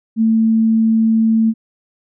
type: tone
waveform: sine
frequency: 223.3 Hz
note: A3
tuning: 26 cents sharp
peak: -10 dBFS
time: 0.16-1.54 s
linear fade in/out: 50 ms
effects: none